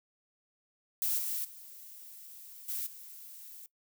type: noise with level steps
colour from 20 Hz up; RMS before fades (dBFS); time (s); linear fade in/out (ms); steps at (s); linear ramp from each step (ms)
violet; -31 / -35 / -50 / -36 / -49; 1.02-3.66; 0; 1.18 / 1.44 / 2.68 / 2.86; 10
effects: noise-tail reverb RT60 0.1 s tail -19 dB re dry